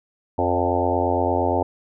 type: harmonic tone with a mistuned harmonic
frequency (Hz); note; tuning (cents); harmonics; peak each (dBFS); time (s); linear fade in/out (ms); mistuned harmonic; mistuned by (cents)
88.6; F2; +25; 1 / 3 / 4 / 5 / 6 / 7 / 8 / 9 / 10; -27 / -27 / -27 / -27 / -27 / -27 / -27 / -27 / -27; 0.38-1.63; 5; 7; -23
effects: none